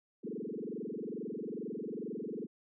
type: tone with frequency modulation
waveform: sine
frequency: 329.6 Hz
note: E4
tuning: in tune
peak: -37 dBFS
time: 0.23-2.47 s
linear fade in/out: 20 ms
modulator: 22.3 Hz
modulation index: 6
effects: none